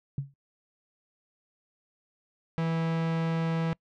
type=tone with exponential decay; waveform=sine; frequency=138.59 Hz; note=C#3; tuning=in tune; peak=-24 dBFS; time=0.18-0.34 s; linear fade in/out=2 ms; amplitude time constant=34 ms
type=tone; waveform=45% pulse; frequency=163.9 Hz; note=E3; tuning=10 cents flat; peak=-26 dBFS; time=2.58-3.73 s; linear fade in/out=0 ms
effects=noise-tail reverb RT60 0.1 s tail -26 dB re dry + low-pass 3000 Hz 12 dB/octave